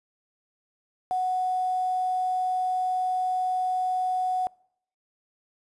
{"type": "tone with quantisation", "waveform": "sine", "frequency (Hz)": 739, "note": "F#5", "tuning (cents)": -2, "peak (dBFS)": -23, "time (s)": [1.11, 4.47], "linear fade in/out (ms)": 0, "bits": 8, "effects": ["noise-tail reverb RT60 0.7 s tail -25 dB re dry", "resampled to 24000 Hz"]}